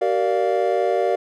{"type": "chord", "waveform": "triangle", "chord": "G minor seventh", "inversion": "none", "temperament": "equal with one note detuned", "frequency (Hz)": [381.9, 466.2, 587.3, 698.5], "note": ["G4", "Bb4", "D5", "F5"], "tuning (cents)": [-45, 0, 0, 0], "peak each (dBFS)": -21, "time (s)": [0.01, 1.16], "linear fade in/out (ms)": 10, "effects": []}